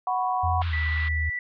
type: chord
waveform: sine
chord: F# suspended fourth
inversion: none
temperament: equal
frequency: 740 / 987.8 / 1108.7 Hz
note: F#5 / B5 / C#6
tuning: 0 / 0 / 0 cents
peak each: -25 / -28 / -30 dBFS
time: 0.07-0.62 s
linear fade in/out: 2 ms
type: tone with pitch glide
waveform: sine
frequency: 85.3 to 78.22 Hz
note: F2 to D#2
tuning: -40 to +10 cents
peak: -24 dBFS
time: 0.43-1.3 s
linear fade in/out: 10 ms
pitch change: -150 cents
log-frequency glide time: 0.67-0.74 s
type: band-pass noise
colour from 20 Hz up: pink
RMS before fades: -39 dBFS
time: 0.61-1.09 s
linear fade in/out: 10 ms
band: 1000 to 4000 Hz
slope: 48 dB/octave
type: tone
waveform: sine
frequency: 1965 Hz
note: B6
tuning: 9 cents flat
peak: -27 dBFS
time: 0.73-1.39 s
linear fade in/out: 2 ms
effects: none